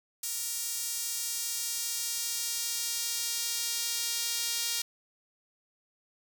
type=tone with high-pass filter sweep; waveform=sawtooth; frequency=467.5 Hz; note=A#4; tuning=5 cents sharp; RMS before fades=-33 dBFS; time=0.23-4.82 s; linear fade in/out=5 ms; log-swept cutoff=7200 to 4300 Hz; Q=1; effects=none